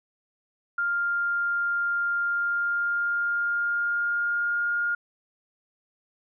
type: tone with pitch glide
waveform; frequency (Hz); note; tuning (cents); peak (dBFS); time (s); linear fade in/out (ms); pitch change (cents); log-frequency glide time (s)
sine; 1400 to 1417.1; F6 to F6; +4 to +25; -23; 0.78-4.95; 5; +21; 2.21-4.72
effects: none

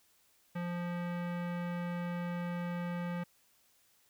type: tone with low-pass filter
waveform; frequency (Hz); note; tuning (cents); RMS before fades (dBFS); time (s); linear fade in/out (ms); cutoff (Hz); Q
square; 174.61; F3; 0; -37; 0.55-3.24; 10; 2100; 1.3
effects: white hiss -69 dBFS RMS until 4.09 s

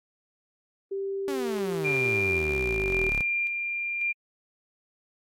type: tone with pitch glide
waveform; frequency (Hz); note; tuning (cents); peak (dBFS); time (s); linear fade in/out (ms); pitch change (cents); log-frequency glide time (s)
sine; 392 to 383.7; G4 to G4; 0 to -37; -28; 0.91-3.1; 10; -37; 2.18-2.42
type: exponential sweep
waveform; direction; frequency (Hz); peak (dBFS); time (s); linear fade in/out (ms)
sawtooth; down; 290 to 32.73; -27; 1.28-3.21; 0
type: tone with tremolo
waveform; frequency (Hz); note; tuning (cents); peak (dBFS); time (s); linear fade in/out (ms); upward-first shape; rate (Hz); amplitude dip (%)
sine; 2390; D7; +30; -24; 1.84-4.13; 20; square; 0.92; 35
effects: AAC 64 kbps

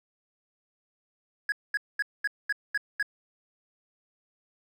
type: tone bursts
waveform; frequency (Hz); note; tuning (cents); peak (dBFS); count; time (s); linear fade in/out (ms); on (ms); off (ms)
triangle; 1667; G#6; +6; -22; 7; 1.49-3.027; 2; 31; 220
effects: none

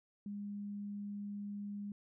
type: tone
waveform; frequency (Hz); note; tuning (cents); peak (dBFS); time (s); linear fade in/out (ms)
sine; 203.8; G#3; -32; -40; 0.26-1.92; 2
effects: none

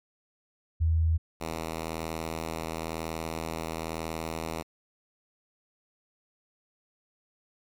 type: tone pair in turn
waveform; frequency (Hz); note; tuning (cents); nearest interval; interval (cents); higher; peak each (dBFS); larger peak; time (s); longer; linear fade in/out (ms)
sine / 5% pulse; 81 / 81; E2 / E2; -30 / -30; unison; 0; neither; -21; neither; 0.8-1.18 / 1.4-4.63; second; 20
effects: MP3 96 kbps

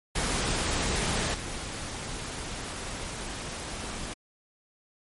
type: noise with level steps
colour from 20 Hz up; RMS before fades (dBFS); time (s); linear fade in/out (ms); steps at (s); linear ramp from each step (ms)
pink; -28 / -36; 0.15-4.14; 10; 1.34; 5
effects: MP3 48 kbps

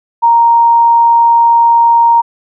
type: tone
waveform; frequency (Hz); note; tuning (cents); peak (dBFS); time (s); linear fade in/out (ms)
sine; 932.3; A#5; 0; -4; 0.22-2.22; 20
effects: none

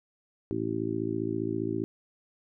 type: harmonic tone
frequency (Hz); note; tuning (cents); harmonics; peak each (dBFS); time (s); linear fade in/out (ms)
55; A1; 0; 2 / 3 / 4 / 5 / 6 / 7; -37 / -40 / -39 / -35 / -32 / -34; 0.51-1.84; 0
effects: none

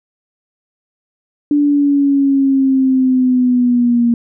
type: linear sweep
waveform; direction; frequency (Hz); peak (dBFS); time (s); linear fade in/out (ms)
sine; down; 292.8 to 234.7; -9; 1.51-4.14; 2
effects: none

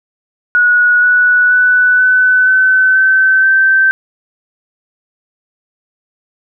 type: tone with pitch steps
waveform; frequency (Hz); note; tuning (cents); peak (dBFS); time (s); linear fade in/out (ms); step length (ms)
sine; 1459 / 1474.2 / 1489.7 / 1505.2 / 1521 / 1536.9 / 1552.9; F#6 / F#6 / F#6 / F#6 / F#6 / G6 / G6; -25 / -7 / +11 / +29 / +47 / -35 / -17; -6; 0.55-3.91; 0; 480
effects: none

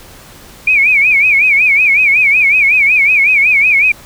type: tone with vibrato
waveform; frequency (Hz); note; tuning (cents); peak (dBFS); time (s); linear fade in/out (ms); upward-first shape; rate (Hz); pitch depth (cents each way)
sine; 2349; D7; 0; -6; 0.67-3.92; 5; sine; 5.4; 140
effects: pink hiss -37 dBFS RMS until 4.05 s

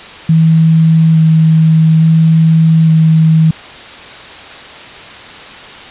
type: tone with vibrato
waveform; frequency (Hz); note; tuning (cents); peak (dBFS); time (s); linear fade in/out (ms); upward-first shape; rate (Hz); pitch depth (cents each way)
sine; 160.7; E3; -44; -4; 0.29-3.51; 5; square; 0.58; 9
effects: white hiss -30 dBFS RMS until 5.9 s + resampled to 8000 Hz

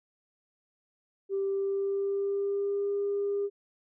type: tone with pitch glide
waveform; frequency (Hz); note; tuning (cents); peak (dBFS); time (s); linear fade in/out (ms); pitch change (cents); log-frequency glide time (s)
sine; 392 to 403; G4 to G4; 0 to +48; -26; 1.29-3.5; 50; +48; 1.48-2.92
effects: tanh soft clip ceiling -22 dBFS

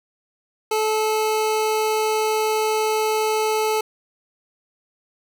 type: tone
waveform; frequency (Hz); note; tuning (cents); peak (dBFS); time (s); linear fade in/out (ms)
25% pulse; 433.9; A4; -24; -15; 0.71-3.81; 5
effects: none

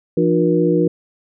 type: tone cluster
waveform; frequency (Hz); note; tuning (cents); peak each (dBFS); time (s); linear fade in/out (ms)
sine; 170.2 / 303.9 / 359.8 / 476.5; F3 / D#4 / F#4 / A#4; -44 / -41 / -48 / +38; -18; 0.17-0.88; 5
effects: none

